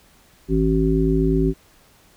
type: harmonic tone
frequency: 54.1 Hz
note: A1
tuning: 29 cents flat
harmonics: 1 / 3 / 5 / 7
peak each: -21 / -21 / -21 / -21 dBFS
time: 0.48-1.54 s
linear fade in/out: 50 ms
effects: pink hiss -54 dBFS RMS until 2.16 s